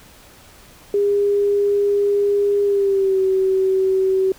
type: tone with pitch glide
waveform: sine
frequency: 405.5 to 380.5 Hz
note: G#4 to F#4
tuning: -41 to +48 cents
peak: -14 dBFS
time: 0.94-4.32 s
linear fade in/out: 2 ms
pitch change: -111 cents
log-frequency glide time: 2.64-3.19 s
effects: pink hiss -46 dBFS RMS until 4.38 s